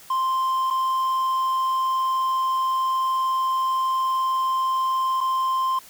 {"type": "tone with dropouts", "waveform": "triangle", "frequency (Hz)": 1046.5, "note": "C6", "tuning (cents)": 0, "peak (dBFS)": -18, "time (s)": [0.1, 5.79], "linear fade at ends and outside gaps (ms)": 5, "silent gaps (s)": [[0.703, 0.707], [5.206, 5.21]], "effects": ["white hiss -47 dBFS RMS until 5.89 s"]}